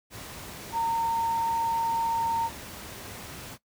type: tone in noise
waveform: sine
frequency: 917 Hz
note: A#5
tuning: 29 cents flat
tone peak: -24 dBFS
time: 0.72-2.5 s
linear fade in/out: 50 ms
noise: pink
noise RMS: -41 dBFS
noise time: 0.1-3.58 s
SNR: +14 dB
effects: noise-tail reverb RT60 0.1 s tail -17 dB re dry + high-pass 60 Hz 12 dB/octave